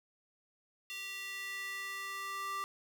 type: tone with high-pass filter sweep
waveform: square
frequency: 392 Hz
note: G4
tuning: in tune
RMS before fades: -41 dBFS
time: 0.9-2.64 s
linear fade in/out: 0 ms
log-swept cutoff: 2700 to 1200 Hz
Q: 2.9
effects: none